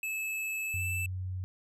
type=tone with pitch glide; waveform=square; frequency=2606 to 2642 Hz; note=E7 to E7; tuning=-20 to +3 cents; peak=-33 dBFS; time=0.03-1.06 s; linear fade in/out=2 ms; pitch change=+23 cents; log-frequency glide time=0.66-0.84 s
type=tone; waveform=sine; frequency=92.5 Hz; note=F#2; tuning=in tune; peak=-33 dBFS; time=0.74-1.44 s; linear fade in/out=0 ms
effects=none